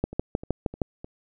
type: two click trains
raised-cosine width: 2 ms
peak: -24 / -10 dBFS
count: 4 / 6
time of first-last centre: 0.13-1.045 / 0.04-0.818 s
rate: 3.28 / 6.43 Hz
effects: none